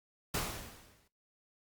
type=noise with exponential decay; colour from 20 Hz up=pink; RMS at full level=-32 dBFS; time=0.34-1.08 s; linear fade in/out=5 ms; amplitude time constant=160 ms; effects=noise-tail reverb RT60 0.2 s tail -17 dB re dry + Opus 48 kbps